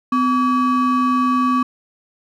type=ring-modulated tone; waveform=triangle; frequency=698.5 Hz; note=F5; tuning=in tune; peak=-9 dBFS; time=0.12-1.63 s; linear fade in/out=5 ms; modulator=444 Hz; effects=none